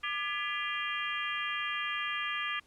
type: harmonic tone with a mistuned harmonic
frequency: 399.1 Hz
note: G4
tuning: 31 cents sharp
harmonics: 3 / 4 / 5 / 6 / 7 / 8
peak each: -37 / -38 / -39 / -40 / -40 / -41 dBFS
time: 0.03-2.6 s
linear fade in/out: 10 ms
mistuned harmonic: 4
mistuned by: +100 cents
effects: pink hiss -65 dBFS RMS until 2.66 s + low-pass 10000 Hz 12 dB/octave